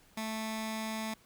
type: tone with notch filter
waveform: 15% pulse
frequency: 220 Hz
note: A3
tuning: in tune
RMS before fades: -37 dBFS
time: 0.17-1.14 s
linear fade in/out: 5 ms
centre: 470 Hz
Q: 0.9
effects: pink hiss -63 dBFS RMS until 1.25 s